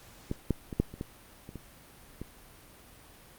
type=clicks; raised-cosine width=3 ms; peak=-18 / -13 / -24 / -11 / -30 / -21 / -30 / -26 / -24 dBFS; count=9; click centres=0.314 / 0.507 / 0.728 / 0.8 / 0.94 / 1.011 / 1.491 / 1.557 / 2.216 s; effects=pink hiss -54 dBFS RMS until 3.38 s + Opus 48 kbps